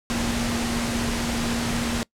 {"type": "tone in noise", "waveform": "sine", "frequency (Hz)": 235.3, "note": "A#3", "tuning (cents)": 16, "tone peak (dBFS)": -26, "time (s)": [0.1, 2.03], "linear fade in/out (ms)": 0, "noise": "pink", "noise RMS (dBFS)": -27, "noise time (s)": [0.1, 2.03], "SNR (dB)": -2, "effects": ["noise-tail reverb RT60 0.1 s tail -23 dB re dry", "low-pass 9000 Hz 12 dB/octave"]}